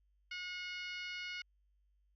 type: harmonic tone with a mistuned harmonic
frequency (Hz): 724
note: F#5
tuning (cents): -38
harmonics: 2 / 3 / 4 / 5 / 6 / 7 / 8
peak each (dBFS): -48 / -44 / -47 / -58 / -53 / -55 / -62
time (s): 0.31-1.42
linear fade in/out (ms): 5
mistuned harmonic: 6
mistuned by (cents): +22
effects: added 50 Hz sine -70 dBFS peak until 2.15 s